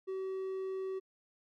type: tone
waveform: triangle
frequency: 380.6 Hz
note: F#4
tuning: 49 cents sharp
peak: -33 dBFS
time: 0.07-1 s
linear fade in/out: 20 ms
effects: MP3 96 kbps